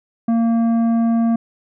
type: tone with tanh clipping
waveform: sine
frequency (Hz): 230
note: A#3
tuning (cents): -23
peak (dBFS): -15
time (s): 0.28-1.36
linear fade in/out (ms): 5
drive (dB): 9
effects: none